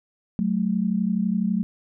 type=tone pair together; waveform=sine; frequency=186.79 / 218.8 Hz; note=F#3 / A3; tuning=+17 / -9 cents; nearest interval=minor third; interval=274 cents; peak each=-23 dBFS; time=0.39-1.63 s; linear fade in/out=0 ms; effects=none